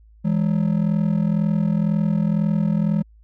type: ring-modulated tone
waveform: triangle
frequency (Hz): 185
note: F#3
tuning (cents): 0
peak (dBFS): -12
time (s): 0.24-3.03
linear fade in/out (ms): 20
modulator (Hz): 21
effects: added 54 Hz sine -47 dBFS peak until 3.23 s